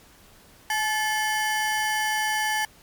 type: ring-modulated tone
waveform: 35% pulse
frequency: 1298 Hz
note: E6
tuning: 27 cents flat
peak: -18 dBFS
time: 0.7-2.65 s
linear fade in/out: 2 ms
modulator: 441 Hz
effects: pink hiss -53 dBFS RMS until 2.82 s + MP3 96 kbps